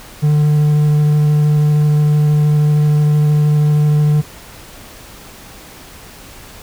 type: tone with vibrato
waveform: triangle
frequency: 149.5 Hz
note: D3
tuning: 31 cents sharp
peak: -7 dBFS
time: 0.22-4.22 s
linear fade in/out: 20 ms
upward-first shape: sine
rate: 13 Hz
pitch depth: 8 cents each way
effects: pink hiss -37 dBFS RMS until 6.62 s